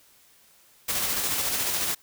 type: noise with tremolo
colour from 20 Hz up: white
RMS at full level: -26 dBFS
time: 0.88-1.95 s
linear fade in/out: 10 ms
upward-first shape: square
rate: 14 Hz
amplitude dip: 25%
effects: white hiss -58 dBFS RMS until 2.02 s